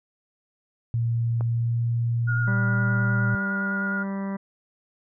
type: tone with pitch glide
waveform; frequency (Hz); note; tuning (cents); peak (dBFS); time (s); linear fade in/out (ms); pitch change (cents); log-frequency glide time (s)
sine; 116.54 to 117.49; A#2 to A#2; 0 to +14; -21; 0.94-3.35; 0; +14; 1.46-1.8
type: click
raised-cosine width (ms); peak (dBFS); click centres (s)
1; -21; 1.409
type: tone with vibrato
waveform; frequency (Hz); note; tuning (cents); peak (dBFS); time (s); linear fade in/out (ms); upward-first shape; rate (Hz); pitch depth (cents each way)
sine; 1427; F6; +37; -26; 2.27-4.04; 20; square; 9.7; 14
type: harmonic tone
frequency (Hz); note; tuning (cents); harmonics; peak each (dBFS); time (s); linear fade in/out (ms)
196; G3; 0; 1 / 2 / 3 / 4 / 5 / 6 / 7 / 8 / 9 / 10; -27 / -41 / -39 / -48 / -40 / -45 / -51 / -49 / -53 / -47; 2.47-4.37; 10
effects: none